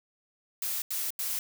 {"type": "noise bursts", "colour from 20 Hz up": "blue", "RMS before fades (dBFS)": -32, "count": 3, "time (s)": [0.62, 1.39], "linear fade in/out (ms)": 2, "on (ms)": 200, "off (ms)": 85, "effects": []}